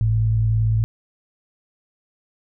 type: tone pair together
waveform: sine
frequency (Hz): 52.35 / 110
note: G#1 / A2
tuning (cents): +15 / 0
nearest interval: octave + minor second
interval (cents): 1285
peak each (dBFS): -24 / -16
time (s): 0.01-0.84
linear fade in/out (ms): 0
effects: none